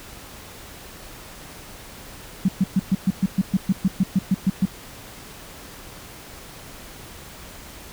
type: tone bursts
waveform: sine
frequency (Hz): 190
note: F#3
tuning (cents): +46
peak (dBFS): -14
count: 15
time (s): 2.45-4.655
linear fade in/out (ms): 5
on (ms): 35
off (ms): 120
effects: pink hiss -41 dBFS RMS until 7.92 s